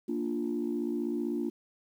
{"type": "chord", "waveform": "sine", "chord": "Bb major", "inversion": "none", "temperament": "equal", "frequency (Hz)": [233.1, 293.7, 349.2], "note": ["Bb3", "D4", "F4"], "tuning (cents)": [0, 0, 0], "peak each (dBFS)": -33, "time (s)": [0.08, 1.5], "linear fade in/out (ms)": 10, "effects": ["tanh soft clip ceiling -22 dBFS", "10-bit"]}